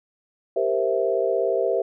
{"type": "chord", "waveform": "sine", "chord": "C dominant seventh", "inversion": "second", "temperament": "equal", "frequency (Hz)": [392, 466.2, 523.3, 659.3], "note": ["G4", "Bb4", "C5", "E5"], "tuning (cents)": [0, 0, 0, 0], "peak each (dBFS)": -25, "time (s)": [0.56, 1.82], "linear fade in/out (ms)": 5, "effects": []}